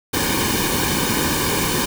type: noise with comb filter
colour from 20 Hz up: pink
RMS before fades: -20 dBFS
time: 0.13-1.86 s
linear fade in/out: 10 ms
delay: 1.5 ms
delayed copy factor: -0.8
effects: none